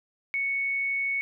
sine tone, 2217 Hz, C#7, in tune, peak -25 dBFS, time 0.34-1.21 s, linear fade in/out 0 ms, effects none

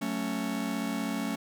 45% pulse chord, F# minor, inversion none, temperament just, 185 / 222 / 277.5 Hz, F#3 / A3 / C#4, 0 / +16 / +2 cents, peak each -37 / -33 / -34 dBFS, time 0.01-1.36 s, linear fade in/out 10 ms, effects none

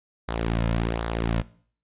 sawtooth tone with flanger, 56.8 Hz, A#1, 44 cents flat, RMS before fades -26 dBFS, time 0.28-1.42 s, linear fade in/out 10 ms, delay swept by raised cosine 0.36 to 2.66 ms, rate 1.3 Hz, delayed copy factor -0.6, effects noise-tail reverb RT60 0.5 s tail -19 dB re dry + resampled to 8000 Hz

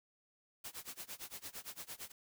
white noise with tremolo, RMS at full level -45 dBFS, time 0.64-2.12 s, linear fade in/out 5 ms, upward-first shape sine, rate 8.8 Hz, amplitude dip 95%, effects none

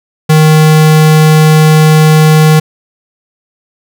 square tone, 155.56 Hz, D#3, in tune, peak -3 dBFS, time 0.29-2.6 s, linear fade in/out 10 ms, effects none

